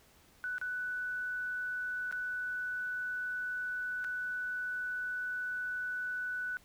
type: tone with dropouts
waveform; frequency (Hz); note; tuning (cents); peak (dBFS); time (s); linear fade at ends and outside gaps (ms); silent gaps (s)
sine; 1488; F#6; +9; -34; 0.44-6.57; 0; 0.582-0.614 / 2.112-2.125 / 4.042-4.046
effects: pink hiss -63 dBFS RMS until 6.64 s